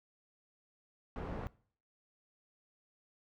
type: low-pass noise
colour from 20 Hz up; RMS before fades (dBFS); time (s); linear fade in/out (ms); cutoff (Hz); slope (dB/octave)
pink; -41; 1.16-1.47; 0; 1100; 12
effects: noise-tail reverb RT60 0.5 s tail -21 dB re dry